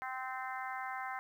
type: harmonic tone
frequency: 259.2 Hz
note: C4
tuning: 16 cents flat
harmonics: 3 / 4 / 5 / 6 / 7 / 8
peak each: -42 / -44 / -46 / -46 / -48 / -48 dBFS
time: 0.02-1.19 s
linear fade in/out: 0 ms
effects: 11-bit